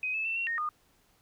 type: tone with pitch steps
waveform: sine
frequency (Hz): 2514 / 2608 / 2677 / 2733 / 1851 / 1223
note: D#7 / E7 / E7 / F7 / A#6 / D#6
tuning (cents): +17 / -19 / +26 / -38 / -13 / -30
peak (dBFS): -29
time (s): 0.03-0.69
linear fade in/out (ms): 2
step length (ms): 110
effects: pink hiss -67 dBFS RMS until 1.21 s